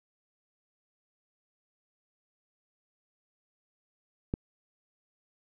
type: click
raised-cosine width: 3 ms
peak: -16 dBFS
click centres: 4.339 s
effects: none